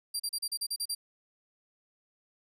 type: tone bursts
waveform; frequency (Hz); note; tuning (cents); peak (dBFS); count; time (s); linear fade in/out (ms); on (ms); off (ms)
25% pulse; 4734; D8; +13; -26; 9; 0.14-0.95; 10; 58; 36
effects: none